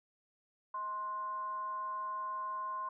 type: tone with frequency modulation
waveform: sine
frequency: 1051 Hz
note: C6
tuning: 7 cents sharp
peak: -36 dBFS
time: 0.74-2.89 s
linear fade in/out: 5 ms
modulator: 418 Hz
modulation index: 0.27
effects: none